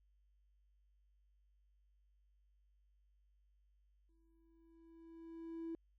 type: tone with exponential growth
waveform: triangle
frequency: 329.7 Hz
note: E4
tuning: in tune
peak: -37 dBFS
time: 4.09-5.75 s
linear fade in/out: 1 ms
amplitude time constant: 360 ms
effects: tanh soft clip ceiling -38 dBFS + added 50 Hz sine -70 dBFS peak until 5.98 s